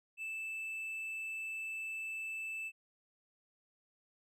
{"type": "tone", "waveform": "triangle", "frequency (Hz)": 2637, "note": "E7", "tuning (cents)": 0, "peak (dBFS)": -37, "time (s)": [0.17, 2.72], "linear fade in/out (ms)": 50, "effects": []}